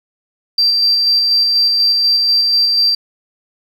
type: tone with tremolo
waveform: sine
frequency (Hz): 4699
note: D8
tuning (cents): 0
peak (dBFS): -8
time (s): 0.58-2.95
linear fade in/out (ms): 5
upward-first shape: square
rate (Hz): 4.1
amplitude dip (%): 25
effects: tanh soft clip ceiling -5 dBFS + 7-bit

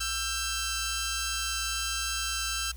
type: tone pair together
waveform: 10% pulse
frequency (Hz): 1335 / 1575.3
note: E6 / G6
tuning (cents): +22 / +8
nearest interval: minor third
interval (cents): 286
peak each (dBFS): -24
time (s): 0-2.72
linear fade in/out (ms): 10
effects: added 60 Hz sine -39 dBFS peak until 2.76 s + white hiss -55 dBFS RMS until 2.76 s

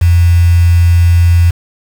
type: tone with quantisation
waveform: sine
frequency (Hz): 86.3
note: F2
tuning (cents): -20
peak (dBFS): -4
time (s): 0.01-1.51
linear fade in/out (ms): 10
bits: 4
effects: none

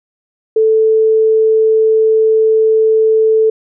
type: tone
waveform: sine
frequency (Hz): 440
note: A4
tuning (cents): 0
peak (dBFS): -7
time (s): 0.56-3.5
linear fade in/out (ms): 5
effects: none

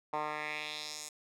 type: tone with band-pass filter sweep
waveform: 10% pulse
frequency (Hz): 151.4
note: D#3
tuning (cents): -47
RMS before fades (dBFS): -39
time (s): 0.13-1.09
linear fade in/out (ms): 5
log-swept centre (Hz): 950 to 7900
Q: 2.2
effects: none

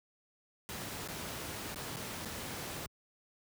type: noise with dropouts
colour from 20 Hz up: pink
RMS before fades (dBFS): -41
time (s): 0.69-2.86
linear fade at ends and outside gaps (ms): 0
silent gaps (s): 1.076-1.086 / 1.745-1.759 / 1.96-1.968 / 2.25-2.256
effects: high-pass 80 Hz 12 dB/octave

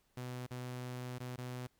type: tone with dropouts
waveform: sawtooth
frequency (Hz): 125.1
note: B2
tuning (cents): +23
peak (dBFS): -37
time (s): 0.17-1.67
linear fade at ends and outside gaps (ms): 5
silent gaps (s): 0.465-0.508 / 1.184-1.202 / 1.361-1.38
effects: pink hiss -75 dBFS RMS until 1.79 s

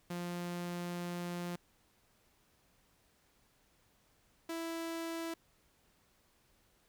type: tone pair in turn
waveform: sawtooth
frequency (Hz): 175.1 / 330.5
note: F3 / E4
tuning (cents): +5 / +5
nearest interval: major seventh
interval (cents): 1100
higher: second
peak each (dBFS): -34 / -34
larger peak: neither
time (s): 0.1-1.56 / 4.49-5.34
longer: first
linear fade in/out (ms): 5
effects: pink hiss -71 dBFS RMS until 6.88 s

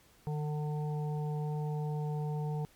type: harmonic tone with a mistuned harmonic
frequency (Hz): 149.9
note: D3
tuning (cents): +36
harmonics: 1 / 3 / 5 / 6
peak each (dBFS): -32 / -42 / -46 / -48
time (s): 0.27-2.65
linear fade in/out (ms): 0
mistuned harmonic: 1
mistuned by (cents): +15
effects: pink hiss -63 dBFS RMS until 2.75 s + MP3 96 kbps

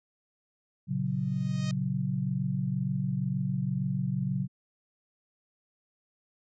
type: chord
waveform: sine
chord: F# major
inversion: first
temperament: equal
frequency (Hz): 116.54 / 138.59 / 185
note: A#2 / C#3 / F#3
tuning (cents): 0 / 0 / 0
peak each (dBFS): -35 / -30 / -31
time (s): 0.87-4.48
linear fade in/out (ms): 50
type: tone with exponential growth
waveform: 5% pulse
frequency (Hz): 622.3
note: D#5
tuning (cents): 0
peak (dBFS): -26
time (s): 1.06-1.71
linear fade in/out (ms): 1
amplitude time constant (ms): 140
effects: resampled to 16000 Hz

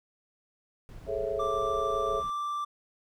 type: noise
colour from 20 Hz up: brown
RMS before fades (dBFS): -45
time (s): 0.89-2.3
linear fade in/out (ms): 0
type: chord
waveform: sine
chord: A major seventh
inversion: third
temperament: just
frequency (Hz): 412.5 / 440 / 550 / 660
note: G#4 / A4 / C#5 / E5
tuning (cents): -12 / 0 / -14 / +2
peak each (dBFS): -34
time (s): 1.06-2.23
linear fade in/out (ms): 50
type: tone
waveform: triangle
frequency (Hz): 1174.7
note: D6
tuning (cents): 0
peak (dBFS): -28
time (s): 1.39-2.65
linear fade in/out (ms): 10
effects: none

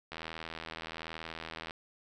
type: click train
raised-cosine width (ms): 0.3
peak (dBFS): -24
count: 130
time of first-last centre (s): 0.12-1.709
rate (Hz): 81.2
effects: none

